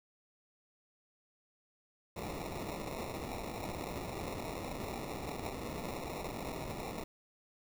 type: noise with sample-and-hold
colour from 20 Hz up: white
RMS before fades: -41 dBFS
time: 2.16-7.04 s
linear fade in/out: 5 ms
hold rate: 1575 Hz
effects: none

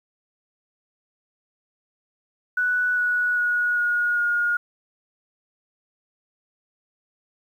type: tone with pitch steps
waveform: sine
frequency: 1480 / 1467.2 / 1454.6 / 1442 / 1429.6 Hz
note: F#6 / F#6 / F#6 / F#6 / F6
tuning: 0 / -15 / -30 / -45 / +40 cents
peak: -19 dBFS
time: 2.57-4.57 s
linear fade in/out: 5 ms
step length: 400 ms
effects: 9-bit

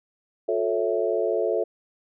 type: chord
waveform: sine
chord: F# minor seventh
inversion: none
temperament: equal with one note detuned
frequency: 360.5 / 440 / 554.4 / 659.3 Hz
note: F#4 / A4 / C#5 / E5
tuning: -45 / 0 / 0 / 0 cents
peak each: -28 / -25 / -28 / -27 dBFS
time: 0.48-1.64 s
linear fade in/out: 10 ms
effects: none

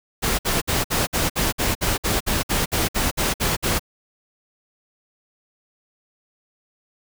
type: noise bursts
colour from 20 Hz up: pink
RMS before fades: -21 dBFS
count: 16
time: 0.22-3.795 s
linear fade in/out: 20 ms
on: 170 ms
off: 57 ms
effects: none

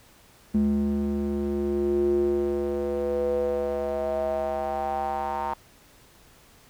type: tone with band-pass filter sweep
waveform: square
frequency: 70.8 Hz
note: C#2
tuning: 37 cents sharp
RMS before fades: -26 dBFS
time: 0.54-5.54 s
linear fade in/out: 5 ms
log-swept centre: 230 to 910 Hz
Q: 6.3
effects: pink hiss -55 dBFS RMS until 6.69 s

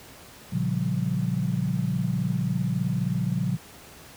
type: chord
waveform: sine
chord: G half-diminished seventh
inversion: first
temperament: just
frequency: 117.6 / 141.12 / 176.4 / 196 Hz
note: Bb2 / Db3 / F3 / G3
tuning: +16 / +31 / +18 / 0 cents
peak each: -29 / -28 / -27 / -32 dBFS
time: 0.52-3.57 s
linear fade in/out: 10 ms
effects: pink hiss -47 dBFS RMS until 4.16 s + high-pass 60 Hz 12 dB/octave

